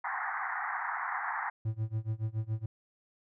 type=band-pass noise; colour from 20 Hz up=pink; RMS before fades=-35 dBFS; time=0.04-1.5 s; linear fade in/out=5 ms; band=750 to 2000 Hz; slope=96 dB/octave
type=tone with tremolo; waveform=triangle; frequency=110 Hz; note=A2; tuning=in tune; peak=-26 dBFS; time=1.65-2.66 s; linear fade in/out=5 ms; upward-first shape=sine; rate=7.1 Hz; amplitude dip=95%
effects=none